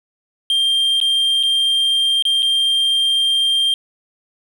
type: tone with dropouts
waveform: triangle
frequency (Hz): 3184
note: G7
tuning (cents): +26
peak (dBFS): -12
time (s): 0.5-3.74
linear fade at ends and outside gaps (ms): 1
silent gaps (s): 1.002-1.013 / 1.429-1.434 / 2.224-2.252 / 2.423-2.428
effects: none